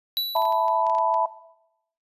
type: tone with exponential decay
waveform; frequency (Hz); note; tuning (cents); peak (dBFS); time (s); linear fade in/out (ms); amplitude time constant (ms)
square; 3943; B7; -4; -21; 0.17-0.82; 0; 140
type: chord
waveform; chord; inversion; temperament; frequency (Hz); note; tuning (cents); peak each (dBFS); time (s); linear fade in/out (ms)
sine; E suspended fourth; none; equal; 659.3 / 880 / 987.8; E5 / A5 / B5; 0 / 0 / 0; -23; 0.35-1.26; 5
type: clicks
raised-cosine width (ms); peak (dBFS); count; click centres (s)
0.2; -26; 10; 0.365 / 0.421 / 0.454 / 0.524 / 0.682 / 0.867 / 0.898 / 0.95 / 0.985 / 1.142
effects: noise-tail reverb RT60 0.8 s tail -17 dB re dry + resampled to 32000 Hz